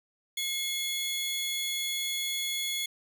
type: tone pair together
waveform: sawtooth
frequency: 2149 / 3381 Hz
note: C7 / G#7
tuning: +46 / +30 cents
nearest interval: minor sixth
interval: 784 cents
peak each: -32 / -28 dBFS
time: 0.37-2.86 s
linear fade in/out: 5 ms
effects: none